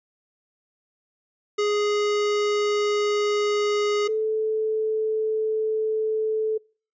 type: tone pair in turn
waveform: square / sine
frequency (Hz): 415.3 / 436.3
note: G#4 / A4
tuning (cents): 0 / -15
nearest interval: minor second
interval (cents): 85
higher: second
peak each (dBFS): -21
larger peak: neither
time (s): 1.58-4.08 / 4.08-6.58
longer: neither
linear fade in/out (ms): 10
effects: noise-tail reverb RT60 0.4 s tail -26 dB re dry + resampled to 16000 Hz